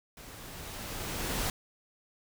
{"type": "noise with level ramp", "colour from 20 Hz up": "pink", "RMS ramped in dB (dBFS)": [-49, -31], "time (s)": [0.17, 1.5], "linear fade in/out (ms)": 2, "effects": []}